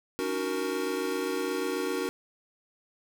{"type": "chord", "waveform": "square", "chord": "D# minor seventh", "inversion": "third", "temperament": "equal with one note detuned", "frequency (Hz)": [283.2, 311.1, 370, 466.2], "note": ["C#4", "D#4", "F#4", "A#4"], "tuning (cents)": [37, 0, 0, 0], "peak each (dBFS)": [-36, -38, -33, -34], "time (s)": [0.19, 2.09], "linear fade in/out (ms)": 0, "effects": []}